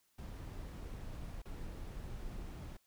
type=noise with dropouts; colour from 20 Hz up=brown; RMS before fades=-45 dBFS; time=0.18-2.77 s; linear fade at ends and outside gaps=5 ms; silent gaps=1.42-1.454 s; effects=white hiss -75 dBFS RMS until 2.86 s